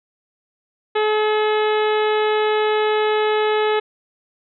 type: harmonic tone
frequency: 427.6 Hz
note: A4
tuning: 49 cents flat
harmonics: 1 / 2 / 3 / 4 / 5 / 6 / 7 / 8 / 9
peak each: -17 / -23 / -27 / -29 / -31 / -33 / -34 / -35 / -36 dBFS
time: 0.95-3.8 s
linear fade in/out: 10 ms
effects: none